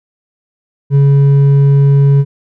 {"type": "tone with hard clipping", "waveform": "sine", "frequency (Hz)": 140, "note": "C#3", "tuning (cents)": 18, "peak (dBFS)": -6, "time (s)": [0.9, 2.25], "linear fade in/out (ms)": 50, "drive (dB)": 4, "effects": []}